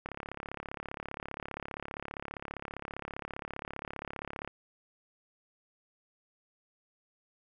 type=click train; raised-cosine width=0.5 ms; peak=-23 dBFS; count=156; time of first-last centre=0.06-4.476 s; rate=35.1 Hz; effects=none